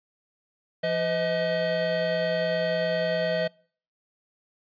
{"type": "tone cluster", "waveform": "square", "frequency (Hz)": [172, 506, 633], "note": ["F3", "B4", "D#5"], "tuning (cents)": [-26, 42, 30], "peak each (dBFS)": [-34, -31, -26], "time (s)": [0.83, 3.48], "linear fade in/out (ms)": 10, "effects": ["noise-tail reverb RT60 0.5 s tail -26 dB re dry", "resampled to 11025 Hz"]}